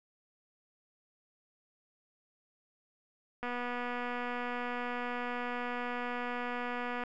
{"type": "click train", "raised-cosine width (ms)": 0.5, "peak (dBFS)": -23, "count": 881, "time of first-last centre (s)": [3.43, 7.037], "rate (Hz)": 244, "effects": []}